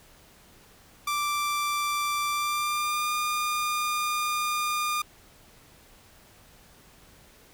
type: tone with pitch glide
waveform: sawtooth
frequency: 1174.7 to 1210.5 Hz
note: D6 to D#6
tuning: 0 to -48 cents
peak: -22 dBFS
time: 1.07-5.02 s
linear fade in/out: 5 ms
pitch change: +52 cents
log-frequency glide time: 2.3-3.12 s
effects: pink hiss -55 dBFS RMS until 7.53 s